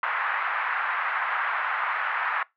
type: band-pass noise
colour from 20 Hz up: white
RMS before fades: -27 dBFS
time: 0.03-2.43 s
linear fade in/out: 2 ms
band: 930 to 1800 Hz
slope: 24 dB/octave
effects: noise-tail reverb RT60 0.2 s tail -23 dB re dry + low-pass 3000 Hz 12 dB/octave